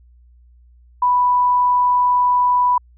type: tone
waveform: sine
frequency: 987.8 Hz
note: B5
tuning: in tune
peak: -12 dBFS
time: 1.02-2.78 s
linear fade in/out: 5 ms
effects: added 60 Hz sine -46 dBFS peak until 2.97 s